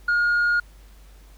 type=tone with tanh clipping; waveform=sine; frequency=1428 Hz; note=F6; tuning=38 cents sharp; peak=-18 dBFS; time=0.08-0.6 s; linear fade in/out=5 ms; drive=1 dB; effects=added 49 Hz sine -45 dBFS peak until 1.37 s + pink hiss -56 dBFS RMS until 1.37 s